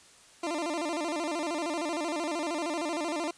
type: tone with vibrato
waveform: 20% pulse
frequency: 319.6 Hz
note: D#4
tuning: 47 cents sharp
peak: -25 dBFS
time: 0.43-3.31 s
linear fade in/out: 5 ms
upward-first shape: square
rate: 13 Hz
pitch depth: 120 cents each way
effects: white hiss -56 dBFS RMS until 3.37 s + resampled to 22050 Hz